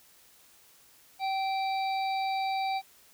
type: harmonic tone with a mistuned harmonic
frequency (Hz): 772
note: G5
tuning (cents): -27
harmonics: 1 / 3 / 5 / 6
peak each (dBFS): -28 / -38 / -42 / -44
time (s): 1.19-2.82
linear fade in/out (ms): 50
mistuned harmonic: 3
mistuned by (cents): +19
effects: white hiss -59 dBFS RMS until 3.13 s